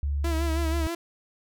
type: tone with pitch glide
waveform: sine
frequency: 71.3 to 71.84 Hz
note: C#2 to D2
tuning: +49 to -38 cents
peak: -24 dBFS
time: 0.03-0.87 s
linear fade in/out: 0 ms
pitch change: +13 cents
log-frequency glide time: 0.24-0.57 s
type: tone with vibrato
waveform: sawtooth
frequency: 329.6 Hz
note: E4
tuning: in tune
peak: -25 dBFS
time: 0.24-0.95 s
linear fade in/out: 5 ms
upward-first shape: sine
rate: 6.2 Hz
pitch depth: 55 cents each way
effects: none